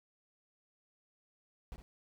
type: noise with echo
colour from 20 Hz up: brown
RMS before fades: -45 dBFS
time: 1.72-1.76 s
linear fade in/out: 0 ms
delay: 60 ms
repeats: 1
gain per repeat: -8 dB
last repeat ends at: 1.82 s
effects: none